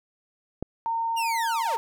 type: click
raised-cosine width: 2 ms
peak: -16 dBFS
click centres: 0.626 s
type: tone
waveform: sine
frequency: 915 Hz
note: A#5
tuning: 32 cents flat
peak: -24 dBFS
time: 0.86-1.77 s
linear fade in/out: 0 ms
type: linear sweep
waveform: sawtooth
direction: down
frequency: 2900 to 371.3 Hz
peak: -26 dBFS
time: 1.16-1.77 s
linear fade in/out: 20 ms
effects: none